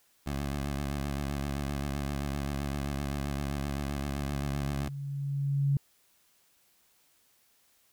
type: tone with vibrato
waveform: 15% pulse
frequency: 70.4 Hz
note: C#2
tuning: 27 cents sharp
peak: -25 dBFS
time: 0.26-4.89 s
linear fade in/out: 10 ms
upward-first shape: sine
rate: 7.7 Hz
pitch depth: 60 cents each way
type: tone with exponential growth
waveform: sine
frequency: 140 Hz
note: C#3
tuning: 18 cents sharp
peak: -22 dBFS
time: 3.24-5.77 s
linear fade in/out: 2 ms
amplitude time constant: 550 ms
effects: white hiss -67 dBFS RMS until 7.92 s